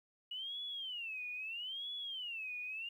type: tone with vibrato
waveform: sine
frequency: 2891 Hz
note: F#7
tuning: 41 cents flat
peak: -40 dBFS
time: 0.31-2.89 s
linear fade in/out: 5 ms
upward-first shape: sine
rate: 0.77 Hz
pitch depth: 280 cents each way
effects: 12-bit